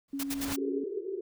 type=noise with exponential growth; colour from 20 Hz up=pink; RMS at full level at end=-33 dBFS; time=0.08-0.53 s; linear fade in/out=5 ms; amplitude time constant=97 ms
type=tone with tremolo; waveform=sine; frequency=277.2 Hz; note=C#4; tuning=in tune; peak=-31 dBFS; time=0.13-0.84 s; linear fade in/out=5 ms; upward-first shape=triangle; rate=13 Hz; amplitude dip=25%
type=noise bursts; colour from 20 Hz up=white; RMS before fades=-35 dBFS; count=4; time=0.19-0.563 s; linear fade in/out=10 ms; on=46 ms; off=63 ms
type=band-pass noise; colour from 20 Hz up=white; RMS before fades=-35 dBFS; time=0.57-1.21 s; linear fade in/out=5 ms; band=360 to 430 Hz; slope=96 dB/octave
effects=none